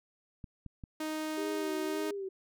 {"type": "clicks", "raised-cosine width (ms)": 5, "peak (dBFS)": -31, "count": 3, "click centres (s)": [0.442, 0.663, 0.838]}
{"type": "tone", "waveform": "sawtooth", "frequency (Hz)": 311.1, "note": "D#4", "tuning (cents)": 0, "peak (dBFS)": -30, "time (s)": [1, 2.11], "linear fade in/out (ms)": 5}
{"type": "tone with vibrato", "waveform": "sine", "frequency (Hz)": 392, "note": "G4", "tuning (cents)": 0, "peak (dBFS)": -35, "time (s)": [1.37, 2.29], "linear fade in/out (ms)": 10, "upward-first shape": "sine", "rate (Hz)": 1.8, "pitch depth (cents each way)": 78}
{"effects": []}